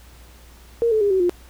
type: tone with pitch steps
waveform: sine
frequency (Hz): 466.2 / 435 / 405.9 / 378.7 / 353.3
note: A#4 / A4 / G#4 / F#4 / F4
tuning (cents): 0 / -20 / -40 / +40 / +20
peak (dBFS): -15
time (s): 0.82-1.295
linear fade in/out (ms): 0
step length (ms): 95
effects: added 60 Hz sine -45 dBFS peak until 1.49 s + pink hiss -50 dBFS RMS until 1.49 s